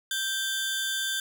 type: tone pair together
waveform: sawtooth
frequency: 1568 / 3523 Hz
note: G6 / A7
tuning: 0 / +1 cents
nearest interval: octave + major second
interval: 1401 cents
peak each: -27 dBFS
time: 0.11-1.2 s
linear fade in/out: 2 ms
effects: none